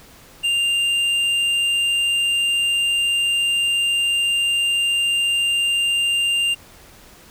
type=tone with hard clipping; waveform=sine; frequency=2794 Hz; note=F7; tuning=in tune; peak=-18 dBFS; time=0.43-6.55 s; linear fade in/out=20 ms; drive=6 dB; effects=pink hiss -46 dBFS RMS until 7.3 s